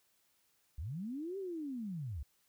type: linear two-way sweep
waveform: sine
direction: up then down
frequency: 59.6 to 399.5 to 59.6 Hz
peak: -38 dBFS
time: 0.78-2.23 s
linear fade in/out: 5 ms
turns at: 1.38 s
effects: white hiss -74 dBFS RMS until 2.48 s